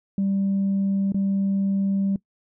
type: tone with dropouts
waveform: sine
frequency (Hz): 196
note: G3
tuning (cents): 0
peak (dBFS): -18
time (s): 0.18-2.16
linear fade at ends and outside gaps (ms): 2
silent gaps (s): 1.121-1.144
effects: noise-tail reverb RT60 0.1 s tail -22 dB re dry + tanh soft clip ceiling -17 dBFS